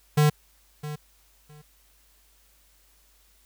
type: tone with echo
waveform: square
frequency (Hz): 150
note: D3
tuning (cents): +37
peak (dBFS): -17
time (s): 0.17-0.3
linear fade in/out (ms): 10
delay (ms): 660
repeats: 2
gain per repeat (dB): -15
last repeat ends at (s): 1.62
effects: added 50 Hz sine -62 dBFS peak until 3.45 s + white hiss -62 dBFS RMS until 3.45 s